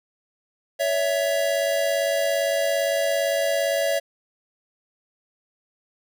square tone pair together, 561.7 / 659.3 Hz, C#5 / E5, +23 / 0 cents, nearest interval minor third, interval 277 cents, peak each -24 dBFS, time 0.79-4 s, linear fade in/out 20 ms, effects none

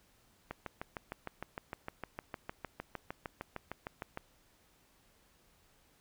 click train, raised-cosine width 0.5 ms, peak -24 dBFS, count 25, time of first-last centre 0.51-4.174 s, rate 6.55 Hz, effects pink hiss -68 dBFS RMS until 6 s

